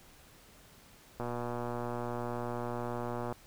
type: click train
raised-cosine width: 1 ms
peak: -23 dBFS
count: 256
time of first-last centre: 1.2-3.325 s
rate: 120 Hz
effects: pink hiss -58 dBFS RMS until 3.46 s